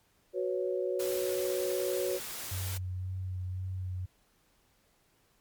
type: chord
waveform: sine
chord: F# suspended fourth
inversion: none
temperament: equal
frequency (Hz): 370 / 493.9 / 554.4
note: F#4 / B4 / C#5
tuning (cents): 0 / 0 / 0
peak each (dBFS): -32 / -35 / -34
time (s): 0.33-2.2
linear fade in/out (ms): 50
type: noise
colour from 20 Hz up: white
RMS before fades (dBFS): -40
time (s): 0.99-2.78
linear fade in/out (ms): 10
type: tone with vibrato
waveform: sine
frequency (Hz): 92.5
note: F#2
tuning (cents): 0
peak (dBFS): -33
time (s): 2.51-4.06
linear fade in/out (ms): 10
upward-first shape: sine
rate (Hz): 1.9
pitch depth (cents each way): 19
effects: pink hiss -69 dBFS RMS until 5.4 s + MP3 96 kbps